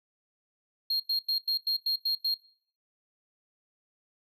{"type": "tone bursts", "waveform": "triangle", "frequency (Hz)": 4236, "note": "C8", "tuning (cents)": 21, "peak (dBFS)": -24, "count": 8, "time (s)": [0.9, 2.343], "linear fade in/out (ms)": 5, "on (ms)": 99, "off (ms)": 93, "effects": ["noise-tail reverb RT60 0.6 s tail -23 dB re dry"]}